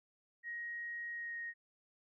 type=tone with pitch glide; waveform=sine; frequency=1884 to 1867.7 Hz; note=A#6 to A#6; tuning=+18 to +3 cents; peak=-40 dBFS; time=0.43-1.54 s; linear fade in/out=50 ms; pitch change=-15 cents; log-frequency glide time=1.12-1.36 s; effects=none